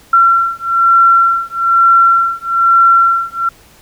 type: beating tone pair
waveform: sine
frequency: 1360 / 1361.1 Hz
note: F6 / F6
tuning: -46 / -45 cents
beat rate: 1.1 Hz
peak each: -10 dBFS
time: 0.13-3.49 s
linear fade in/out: 5 ms
effects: pink hiss -44 dBFS RMS until 3.81 s